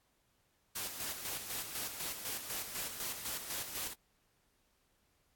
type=noise with tremolo; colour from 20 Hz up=white; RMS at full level=-39 dBFS; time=0.75-3.94 s; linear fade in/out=10 ms; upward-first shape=square; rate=4 Hz; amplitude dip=50%; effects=pink hiss -75 dBFS RMS until 5.35 s + AAC 64 kbps